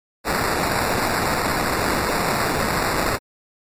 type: noise with sample-and-hold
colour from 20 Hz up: violet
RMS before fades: -21 dBFS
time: 0.24-3.19 s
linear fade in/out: 50 ms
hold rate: 3150 Hz
effects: MP3 64 kbps